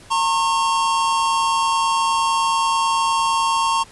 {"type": "tone pair together", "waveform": "square", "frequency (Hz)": [914, 1083], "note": ["A#5", "C#6"], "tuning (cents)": [-34, -41], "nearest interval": "minor third", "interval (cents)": 293, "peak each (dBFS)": -20, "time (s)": [0.1, 3.84], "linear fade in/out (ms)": 20, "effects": ["pink hiss -45 dBFS RMS until 3.91 s", "resampled to 24000 Hz"]}